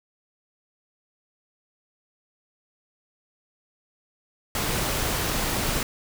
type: noise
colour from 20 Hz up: pink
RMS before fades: -26 dBFS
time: 4.55-5.83 s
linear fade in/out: 2 ms
effects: none